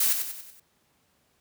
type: noise with echo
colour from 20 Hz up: blue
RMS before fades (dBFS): -23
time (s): 0-0.13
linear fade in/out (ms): 5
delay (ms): 94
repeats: 5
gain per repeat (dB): -6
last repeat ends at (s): 0.6
effects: pink hiss -68 dBFS RMS until 1.4 s + high-pass 80 Hz 12 dB/octave